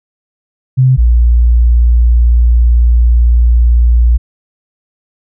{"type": "tone pair in turn", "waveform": "sine", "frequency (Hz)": [129.6, 58.98], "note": ["C3", "A#1"], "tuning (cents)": [-16, 21], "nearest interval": "octave + major second", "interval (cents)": 1363, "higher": "first", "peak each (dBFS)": -4, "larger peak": "neither", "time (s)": [[0.77, 0.97], [0.97, 4.18]], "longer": "second", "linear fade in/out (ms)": 20, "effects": []}